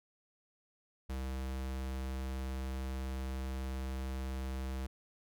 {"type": "tone", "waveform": "square", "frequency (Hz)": 65.6, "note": "C2", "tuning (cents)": 5, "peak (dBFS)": -37, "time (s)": [1.09, 4.87], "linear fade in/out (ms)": 10, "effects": []}